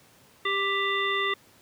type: harmonic tone with a mistuned harmonic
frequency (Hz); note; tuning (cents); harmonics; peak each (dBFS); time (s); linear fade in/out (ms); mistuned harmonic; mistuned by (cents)
395.7; G4; +16; 1 / 3 / 5 / 7 / 9; -31 / -29 / -28 / -36 / -32; 0.45-1.34; 5; 3; -17
effects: pink hiss -57 dBFS RMS until 1.61 s + high-pass 100 Hz 12 dB/octave